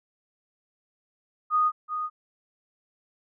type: tone with echo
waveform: sine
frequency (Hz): 1237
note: D#6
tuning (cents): -10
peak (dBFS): -19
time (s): 1.5-1.72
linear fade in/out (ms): 50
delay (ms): 380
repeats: 1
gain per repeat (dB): -8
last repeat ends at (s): 2.1
effects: none